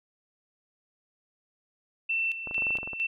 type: tone with tremolo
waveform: sine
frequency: 2683 Hz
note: E7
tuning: 30 cents sharp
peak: -25 dBFS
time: 2.09-3.07 s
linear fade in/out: 10 ms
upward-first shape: square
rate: 2.2 Hz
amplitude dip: 65%
type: clicks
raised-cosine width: 1 ms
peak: -26 dBFS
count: 11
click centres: 2.473 / 2.511 / 2.581 / 2.622 / 2.668 / 2.706 / 2.754 / 2.786 / 2.831 / 2.875 / 2.933 s
effects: none